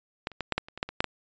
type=clicks; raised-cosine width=0.3 ms; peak=-14 / -30 / -14 / -9 / -10 / -28 / -24 / -11 / -21 / -7 / -13 dBFS; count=11; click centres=0.271 / 0.317 / 0.407 / 0.523 / 0.58 / 0.685 / 0.776 / 0.829 / 0.89 / 1.005 / 1.043 s; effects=resampled to 16000 Hz

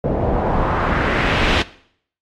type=noise with low-pass filter sweep; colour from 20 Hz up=pink; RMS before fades=-18 dBFS; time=0.04-1.62 s; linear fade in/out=2 ms; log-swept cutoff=520 to 3400 Hz; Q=1.6; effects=noise-tail reverb RT60 0.6 s tail -18 dB re dry + AAC 48 kbps

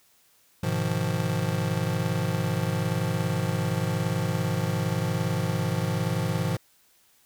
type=chord; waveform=square; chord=F half-diminished seventh; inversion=first; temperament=just; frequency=104.77 / 125.72 / 157.15 / 174.61 Hz; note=Ab2 / Cb3 / Eb3 / F3; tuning=+16 / +31 / +18 / 0 cents; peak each=-31 dBFS; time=0.63-6.57 s; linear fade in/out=5 ms; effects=white hiss -62 dBFS RMS until 7.25 s

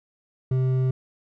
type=tone with hard clipping; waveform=triangle; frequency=129.6 Hz; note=C3; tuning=16 cents flat; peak=-21 dBFS; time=0.51-0.91 s; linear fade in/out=5 ms; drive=10 dB; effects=none

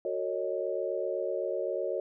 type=chord; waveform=sine; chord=D# half-diminished seventh; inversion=first; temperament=equal with one note detuned; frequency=370 / 450.8 / 554.4 / 622.3 Hz; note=F#4 / A4 / C#5 / D#5; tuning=0 / +42 / 0 / 0 cents; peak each=-35 / -36 / -33 / -36 dBFS; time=0.05-2 s; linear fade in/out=2 ms; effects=none

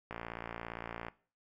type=click train; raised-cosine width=0.5 ms; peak=-25 dBFS; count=57; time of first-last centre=0.11-1.084 s; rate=57.5 Hz; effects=noise-tail reverb RT60 0.4 s tail -19 dB re dry

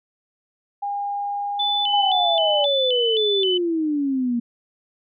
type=tone with pitch glide; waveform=sine; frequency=810 to 818.9 Hz; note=G#5 to G#5; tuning=-43 to -25 cents; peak=-23 dBFS; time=0.82-2.66 s; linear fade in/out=10 ms; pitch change=+18 cents; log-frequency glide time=1.14-2.54 s
type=tone with vibrato; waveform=sine; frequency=3245 Hz; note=G#7; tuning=41 cents flat; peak=-20 dBFS; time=1.59-3.58 s; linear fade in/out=10 ms; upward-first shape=square; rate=1.9 Hz; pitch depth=130 cents each way
type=exponential sweep; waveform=sine; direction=down; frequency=830.6 to 233.1 Hz; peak=-19 dBFS; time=1.93-4.4 s; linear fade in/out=10 ms
effects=none

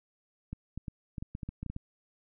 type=clicks; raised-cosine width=5 ms; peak=-25 dBFS; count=12; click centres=0.53 / 0.776 / 0.882 / 1.182 / 1.225 / 1.351 / 1.432 / 1.49 / 1.63 / 1.663 / 1.7 / 1.764 s; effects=none

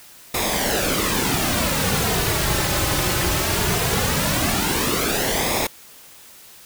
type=noise with flanger; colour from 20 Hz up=pink; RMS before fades=-21 dBFS; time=0.34-5.67 s; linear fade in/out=5 ms; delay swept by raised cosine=0.67 to 4.37 ms; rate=0.19 Hz; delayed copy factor=-0.6; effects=white hiss -45 dBFS RMS until 6.65 s

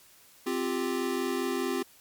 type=chord; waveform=square; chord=C suspended fourth; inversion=none; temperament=equal with one note detuned; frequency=261.6 / 349.2 / 394 Hz; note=C4 / F4 / G4; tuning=0 / 0 / +9 cents; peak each=-33 dBFS; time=0.46-1.83 s; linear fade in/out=10 ms; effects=white hiss -57 dBFS RMS until 2 s + MP3 96 kbps

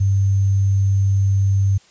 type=tone with sample-and-hold; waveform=sine; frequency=98 Hz; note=G2; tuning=in tune; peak=-13 dBFS; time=0-1.78 s; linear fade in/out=10 ms; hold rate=6300 Hz; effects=white hiss -52 dBFS RMS until 1.9 s + resampled to 16000 Hz

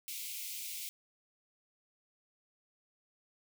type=high-pass noise; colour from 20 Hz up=white; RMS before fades=-42 dBFS; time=0.08-0.89 s; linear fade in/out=0 ms; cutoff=2100 Hz; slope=96 dB/octave; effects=none

